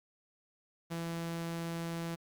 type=tone; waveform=sawtooth; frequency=167.3 Hz; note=E3; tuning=26 cents sharp; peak=-32 dBFS; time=0.9-2.16 s; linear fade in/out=20 ms; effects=Opus 48 kbps